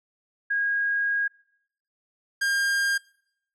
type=tone pair in turn; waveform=sine / 45% pulse; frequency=1637 / 1607.9 Hz; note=G#6 / G6; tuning=-25 / +44 cents; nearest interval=unison; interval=31 cents; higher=first; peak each=-22 dBFS; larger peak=neither; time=0.5-1.28 / 2.41-2.98 s; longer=first; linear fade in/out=10 ms; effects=noise-tail reverb RT60 0.7 s tail -23 dB re dry + low-pass 10000 Hz 12 dB/octave